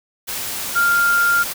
sine tone in noise, 1396.9 Hz, F6, in tune, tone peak -13 dBFS, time 0.75-1.44 s, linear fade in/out 20 ms, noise white, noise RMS -26 dBFS, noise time 0.27-1.54 s, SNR +10 dB, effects none

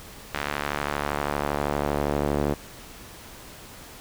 sawtooth tone with band-pass filter sweep, 72.6 Hz, D2, 19 cents flat, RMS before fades -27 dBFS, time 0.34-2.54 s, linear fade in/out 5 ms, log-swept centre 1900 to 420 Hz, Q 0.9, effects pink hiss -44 dBFS RMS until 4 s

